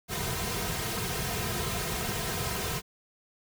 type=noise with comb filter; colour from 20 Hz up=pink; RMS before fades=-32 dBFS; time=0.08-2.82 s; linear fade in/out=50 ms; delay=3.5 ms; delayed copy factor=-1; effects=none